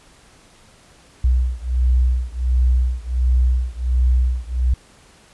sine beating tone pair, 61.74 / 63.14 Hz, B1 / B1, 0 / +39 cents, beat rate 1.4 Hz, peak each -17 / -18 dBFS, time 1.24-4.74 s, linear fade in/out 5 ms, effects pink hiss -50 dBFS RMS until 5.33 s + resampled to 24000 Hz

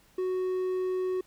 triangle tone, 370 Hz, F#4, in tune, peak -25 dBFS, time 0.18-1.21 s, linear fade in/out 5 ms, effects pink hiss -62 dBFS RMS until 1.26 s

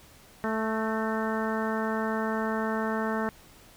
harmonic tone with a mistuned harmonic, 220 Hz, A3, in tune, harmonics 1 / 2 / 3 / 4 / 5 / 6 / 7 / 8, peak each -30 / -33 / -35 / -36 / -37 / -38 / -38 / -39 dBFS, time 0.44-3.29 s, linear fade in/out 0 ms, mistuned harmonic 8, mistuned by +46 cents, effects pink hiss -54 dBFS RMS until 3.76 s

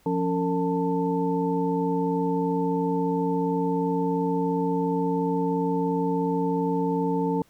sine tone cluster, 174.9 / 277.8 / 454.3 / 887 Hz, F3 / C#4 / A#4 / A5, +3 / +4 / -45 / +14 cents, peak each -27 / -27 / -27 / -30 dBFS, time 0.06-7.42 s, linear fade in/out 2 ms, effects pink hiss -61 dBFS RMS until 7.49 s

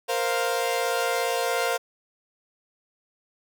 sawtooth chord, Bb suspended second, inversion none, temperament equal, 466.2 / 523.3 / 698.5 Hz, Bb4 / C5 / F5, 0 / 0 / 0 cents, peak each -24 dBFS, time 0.08-1.78 s, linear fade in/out 20 ms, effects none

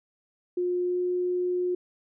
sine tone with pitch glide, 357.3 to 359.4 Hz, F4 to F4, +40 to +50 cents, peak -24 dBFS, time 0.57-1.75 s, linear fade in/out 5 ms, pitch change +10 cents, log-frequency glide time 0.85-0.99 s, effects none

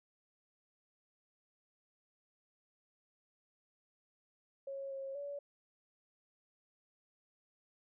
sine tone with pitch steps, 548 / 542 / 570 Hz, C#5 / C#5 / C#5, -20 / -39 / +48 cents, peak -40 dBFS, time 4.67-5.39 s, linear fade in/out 5 ms, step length 240 ms, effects none

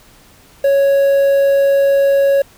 triangle tone with quantisation, 554.4 Hz, C#5, in tune, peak -7 dBFS, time 0.64-2.42 s, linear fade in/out 5 ms, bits 6, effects pink hiss -46 dBFS RMS until 2.57 s

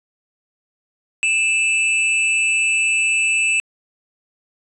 square tone with amplitude modulation, 2638 Hz, E7, 1 cent sharp, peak -13 dBFS, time 1.23-3.6 s, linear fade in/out 0 ms, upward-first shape sine, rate 216 Hz, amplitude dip 60%, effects resampled to 24000 Hz + 9-bit

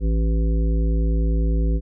harmonic tone, 55 Hz, A1, in tune, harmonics 1 / 3 / 5 / 7 / 9, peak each -17 / -27 / -31 / -34 / -36 dBFS, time 0-1.81 s, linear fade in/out 50 ms, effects none

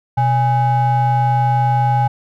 triangle ring-modulated tone, 349.2 Hz, F4, in tune, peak -7 dBFS, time 0.17-2.08 s, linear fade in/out 10 ms, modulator 475 Hz, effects none

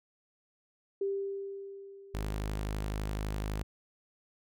sine tone with exponential decay, 394.5 Hz, G4, 11 cents sharp, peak -28 dBFS, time 1.01-3.04 s, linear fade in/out 5 ms, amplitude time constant 440 ms
sawtooth tone, 51.91 Hz, G#1, in tune, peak -29 dBFS, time 2.14-3.63 s, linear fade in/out 5 ms
effects none

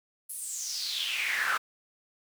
brown noise with high-pass filter sweep, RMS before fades -32 dBFS, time 0.29-1.58 s, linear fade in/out 10 ms, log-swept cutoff 11000 to 1300 Hz, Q 5.7, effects none

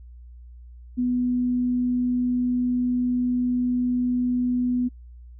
sine tone, 247.5 Hz, B3, 4 cents sharp, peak -20 dBFS, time 0.97-4.89 s, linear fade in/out 20 ms, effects noise-tail reverb RT60 0.1 s tail -23 dB re dry + added 60 Hz sine -41 dBFS peak until 5.39 s

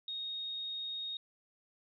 sine tone, 3729 Hz, A#7, in tune, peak -37 dBFS, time 0.08-1.17 s, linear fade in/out 2 ms, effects none

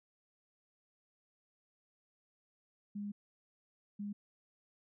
sine tone bursts at uneven times, 204.5 Hz, G#3, 26 cents flat, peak -38 dBFS, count 2, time 2.95-3.12 / 3.99-4.13 s, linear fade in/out 10 ms, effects none

